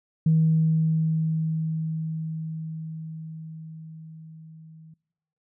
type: tone with level ramp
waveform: sine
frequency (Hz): 159.6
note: D#3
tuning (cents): +44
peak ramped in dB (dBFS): -15 to -45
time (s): 0.26-4.94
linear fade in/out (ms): 5
effects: noise-tail reverb RT60 1.0 s tail -24 dB re dry + tanh soft clip ceiling -11 dBFS